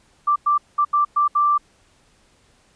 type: tone bursts at uneven times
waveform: sine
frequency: 1174.7 Hz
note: D6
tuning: in tune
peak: -14 dBFS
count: 6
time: 0.27-0.36 / 0.46-0.58 / 0.78-0.85 / 0.93-1.05 / 1.16-1.28 / 1.35-1.58 s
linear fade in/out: 10 ms
effects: pink hiss -58 dBFS RMS until 2.75 s + resampled to 22050 Hz